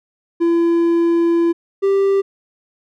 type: tone pair in turn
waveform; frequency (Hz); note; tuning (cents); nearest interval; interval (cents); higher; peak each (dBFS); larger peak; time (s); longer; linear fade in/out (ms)
triangle; 337.9 / 392.9; E4 / G4; +43 / +4; minor third; 261; second; -10; neither; 0.4-1.53 / 1.82-2.22; first; 20
effects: none